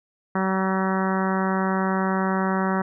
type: harmonic tone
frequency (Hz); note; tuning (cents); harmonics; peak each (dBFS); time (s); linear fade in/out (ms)
190; F#3; +46; 1 / 2 / 3 / 4 / 5 / 6 / 7 / 8 / 9 / 10; -23 / -29 / -32 / -31 / -30 / -32 / -32 / -34 / -37 / -37; 0.35-2.82; 5
effects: none